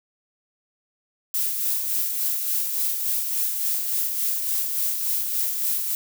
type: noise with tremolo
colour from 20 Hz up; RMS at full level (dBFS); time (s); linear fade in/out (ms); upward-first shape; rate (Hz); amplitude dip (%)
violet; -23; 1.34-5.95; 2; sine; 3.5; 40
effects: none